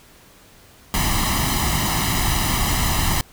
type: noise with comb filter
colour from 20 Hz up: pink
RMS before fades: -20 dBFS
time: 0.94-3.21 s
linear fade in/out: 0 ms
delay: 1 ms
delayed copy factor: +0.75
effects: pink hiss -49 dBFS RMS until 3.32 s